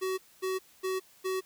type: tone bursts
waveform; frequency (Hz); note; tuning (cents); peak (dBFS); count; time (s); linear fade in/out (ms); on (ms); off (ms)
square; 376.3; F#4; +29; -30; 4; 0.01-1.41; 20; 170; 240
effects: white hiss -60 dBFS RMS until 1.45 s